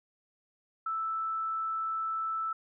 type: tone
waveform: sine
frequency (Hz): 1318.5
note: E6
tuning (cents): 0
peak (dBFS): -30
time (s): 0.86-2.53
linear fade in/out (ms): 5
effects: none